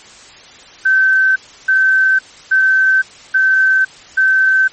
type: tone bursts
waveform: sine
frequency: 1542 Hz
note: G6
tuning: 29 cents flat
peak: -8 dBFS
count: 5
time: 0.85-4.68 s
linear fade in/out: 10 ms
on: 510 ms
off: 320 ms
effects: white hiss -39 dBFS RMS until 4.72 s + MP3 32 kbps